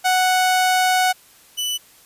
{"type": "tone pair in turn", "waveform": "sawtooth", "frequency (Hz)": [740, 2980], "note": ["F#5", "F#7"], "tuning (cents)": [0, 12], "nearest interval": "2 octaves", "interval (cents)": 2412, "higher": "second", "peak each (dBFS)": [-11, -18], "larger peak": "first", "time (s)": [[0.04, 1.13], [1.57, 1.78]], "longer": "first", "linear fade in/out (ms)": 20, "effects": ["white hiss -50 dBFS RMS until 2.05 s", "resampled to 32000 Hz"]}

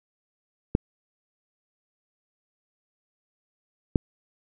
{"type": "clicks", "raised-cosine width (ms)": 3, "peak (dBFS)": -6, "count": 2, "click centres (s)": [0.751, 3.958], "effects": []}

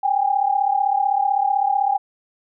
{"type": "tone pair together", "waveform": "sine", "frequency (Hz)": [783.2, 819], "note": ["G5", "G#5"], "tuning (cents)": [-2, -24], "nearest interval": "minor second", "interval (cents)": 78, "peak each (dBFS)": -19, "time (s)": [0.03, 1.98], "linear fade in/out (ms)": 10, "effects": []}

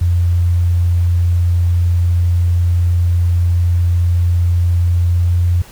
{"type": "tone with pitch glide", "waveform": "sine", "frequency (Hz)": [87.1, 87.66], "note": ["F2", "F2"], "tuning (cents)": [-4, 7], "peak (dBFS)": -10, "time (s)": [0.01, 5.62], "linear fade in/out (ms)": 5, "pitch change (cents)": 11, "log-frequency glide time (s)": [5.06, 5.44], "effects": ["pink hiss -40 dBFS RMS until 5.71 s"]}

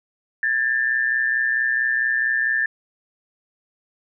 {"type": "tone pair together", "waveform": "sine", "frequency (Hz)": [1649.5, 1774], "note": ["G#6", "A6"], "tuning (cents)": [-12, 14], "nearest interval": "minor second", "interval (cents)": 126, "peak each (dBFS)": [-24, -19], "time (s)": [0.43, 2.66], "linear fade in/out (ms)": 2, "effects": []}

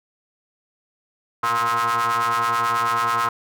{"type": "ring-modulated tone", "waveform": "40% pulse", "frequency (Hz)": 116.54, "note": "A#2", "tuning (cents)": 0, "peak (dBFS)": -15, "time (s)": [1.43, 3.29], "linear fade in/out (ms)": 5, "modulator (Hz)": 1170, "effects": []}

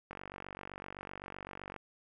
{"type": "click train", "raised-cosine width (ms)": 0.5, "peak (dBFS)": -28, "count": 80, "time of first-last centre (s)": [0.11, 1.763], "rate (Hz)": 47.8, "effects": []}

